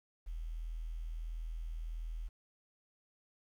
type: tone with quantisation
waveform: sine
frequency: 40.75 Hz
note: E1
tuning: 19 cents flat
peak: -38 dBFS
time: 0.26-2.29 s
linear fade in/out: 20 ms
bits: 11
effects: none